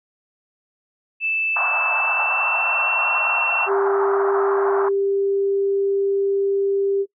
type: tone with pitch glide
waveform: sine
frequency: 2638 to 2709 Hz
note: E7 to E7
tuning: +1 to +47 cents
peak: -19 dBFS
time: 1.2-3.69 s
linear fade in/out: 50 ms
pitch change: +46 cents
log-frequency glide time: 1.93-3.04 s
type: band-pass noise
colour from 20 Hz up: white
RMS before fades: -25 dBFS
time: 1.56-4.89 s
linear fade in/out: 5 ms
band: 660 to 1400 Hz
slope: 48 dB/octave
type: tone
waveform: sine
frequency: 395.5 Hz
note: G4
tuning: 15 cents sharp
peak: -17 dBFS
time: 3.66-7.06 s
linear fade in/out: 50 ms
effects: noise-tail reverb RT60 0.1 s tail -20 dB re dry